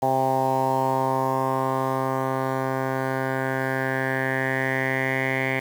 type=tone with low-pass filter sweep; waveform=10% pulse; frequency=132.3 Hz; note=C3; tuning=20 cents sharp; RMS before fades=-24 dBFS; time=0.02-5.6 s; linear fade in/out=10 ms; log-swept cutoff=810 to 2200 Hz; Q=5.6; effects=7-bit